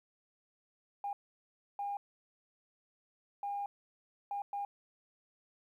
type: tone bursts at uneven times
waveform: sine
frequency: 808 Hz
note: G#5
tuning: 48 cents flat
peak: -34 dBFS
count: 5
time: 1.04-1.13 / 1.79-1.97 / 3.43-3.66 / 4.31-4.42 / 4.53-4.65 s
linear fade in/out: 2 ms
effects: tanh soft clip ceiling -30 dBFS + 12-bit